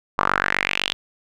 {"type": "tone with band-pass filter sweep", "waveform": "sawtooth", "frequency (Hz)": 47.92, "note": "G1", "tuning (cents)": -39, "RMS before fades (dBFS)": -22, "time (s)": [0.18, 0.93], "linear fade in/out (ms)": 0, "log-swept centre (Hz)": [1100, 3400], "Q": 4, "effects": []}